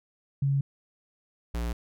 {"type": "tone pair in turn", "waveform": ["sine", "square"], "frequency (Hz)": [138.59, 58.4], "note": ["C#3", "A#1"], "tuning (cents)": [0, 4], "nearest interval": "octave + minor third", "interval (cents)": 1496, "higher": "first", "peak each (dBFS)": [-22, -29], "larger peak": "first", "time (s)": [[0.42, 0.61], [1.54, 1.73]], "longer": "neither", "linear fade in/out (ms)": 5, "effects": []}